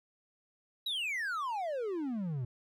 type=exponential sweep; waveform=triangle; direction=down; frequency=3961 to 117.1 Hz; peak=-31 dBFS; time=0.86-2.45 s; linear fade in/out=5 ms; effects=none